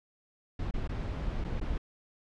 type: noise with dropouts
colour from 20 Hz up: brown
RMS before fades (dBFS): -33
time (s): 0.59-1.78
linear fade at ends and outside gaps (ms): 5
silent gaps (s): 0.711-0.738 / 0.876-0.891 / 1.442-1.446 / 1.601-1.612
effects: low-pass 4000 Hz 12 dB/octave